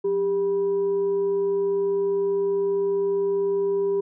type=tone with frequency modulation; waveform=sine; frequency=397.6 Hz; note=G4; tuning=25 cents sharp; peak=-20 dBFS; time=0.04-4.01 s; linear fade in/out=10 ms; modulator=578 Hz; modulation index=0.21; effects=none